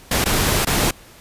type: noise with dropouts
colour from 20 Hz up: pink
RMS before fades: -18 dBFS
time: 0.11-0.91 s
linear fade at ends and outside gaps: 5 ms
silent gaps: 0.243-0.257 / 0.65-0.669 s
effects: pink hiss -45 dBFS RMS until 1.2 s + resampled to 32000 Hz